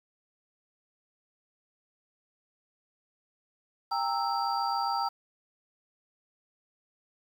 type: tone cluster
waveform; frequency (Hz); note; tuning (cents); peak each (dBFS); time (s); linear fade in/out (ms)
sine; 796 / 923 / 1318 / 4714; G5 / A#5 / E6 / D8; +26 / -17 / -1 / +6; -31 / -31 / -33 / -38; 3.91-5.09; 10
effects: 9-bit